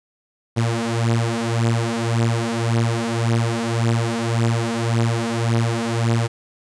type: beating tone pair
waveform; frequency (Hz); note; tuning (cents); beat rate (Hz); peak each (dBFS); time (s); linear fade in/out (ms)
sawtooth; 114.8 / 116.6; A#2 / A#2; -26 / +1; 1.8; -17; 0.56-6.28; 20
effects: resampled to 22050 Hz + 8-bit